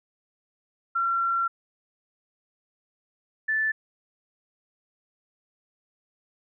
sine tone pair in turn, 1364 / 1754 Hz, F6 / A6, -41 / -6 cents, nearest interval major third, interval 435 cents, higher second, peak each -22 / -22 dBFS, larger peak neither, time 0.95-1.48 / 3.48-3.72 s, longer first, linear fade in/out 10 ms, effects none

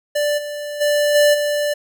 square tone with level steps, 588 Hz, D5, 2 cents sharp, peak -17 / -26 / -15 / -11 / -18 dBFS, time 0.15-1.74 s, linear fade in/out 10 ms, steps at 0.37 / 0.8 / 1.14 / 1.33 s, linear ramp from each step 20 ms, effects none

